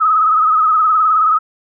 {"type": "tone with vibrato", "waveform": "sine", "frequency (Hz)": 1271, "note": "D#6", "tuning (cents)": 36, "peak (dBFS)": -9, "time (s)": [0, 1.39], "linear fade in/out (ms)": 20, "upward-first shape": "triangle", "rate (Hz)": 19, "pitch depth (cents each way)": 72, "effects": []}